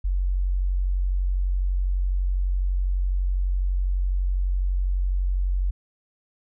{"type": "tone", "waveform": "sine", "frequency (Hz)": 46, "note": "F#1", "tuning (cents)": -9, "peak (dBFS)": -20, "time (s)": [0.04, 5.71], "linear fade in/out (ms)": 10, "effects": []}